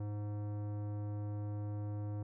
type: tone with tanh clipping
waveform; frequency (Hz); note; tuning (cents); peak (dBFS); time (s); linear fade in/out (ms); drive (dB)
sine; 103.83; G#2; 0; -39; 0-2.23; 5; 16
effects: none